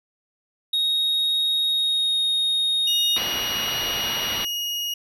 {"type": "tone with pitch glide", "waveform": "triangle", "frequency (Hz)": [3753, 3723], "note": ["A#7", "A#7"], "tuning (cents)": [11, -3], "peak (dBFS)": -18, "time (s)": [0.73, 3.18], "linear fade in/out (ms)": 5, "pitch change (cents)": -14, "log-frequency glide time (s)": [1.7, 2.19]}
{"type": "tone", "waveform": "35% pulse", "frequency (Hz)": 2877, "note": "F#7", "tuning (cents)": -49, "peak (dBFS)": -23, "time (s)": [2.87, 4.94], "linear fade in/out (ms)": 5}
{"type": "low-pass noise", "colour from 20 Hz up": "white", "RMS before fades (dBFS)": -30, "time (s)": [3.16, 4.45], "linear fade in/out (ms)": 5, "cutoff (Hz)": 4300, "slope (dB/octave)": 48}
{"effects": []}